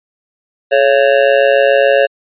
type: tone with amplitude modulation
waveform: square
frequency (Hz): 554.4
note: C#5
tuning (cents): 0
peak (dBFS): -4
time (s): 0.71-2.07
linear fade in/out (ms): 20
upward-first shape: sine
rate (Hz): 127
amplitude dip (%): 95
effects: resampled to 8000 Hz